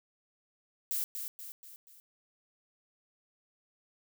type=noise with echo; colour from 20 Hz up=violet; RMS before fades=-33 dBFS; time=0.91-1.04 s; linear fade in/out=0 ms; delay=240 ms; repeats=4; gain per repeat=-6 dB; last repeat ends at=2 s; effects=none